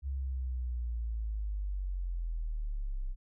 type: linear sweep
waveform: sine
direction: down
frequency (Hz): 68.7 to 31.14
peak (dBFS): -32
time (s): 0.02-3.16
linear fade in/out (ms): 50
effects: none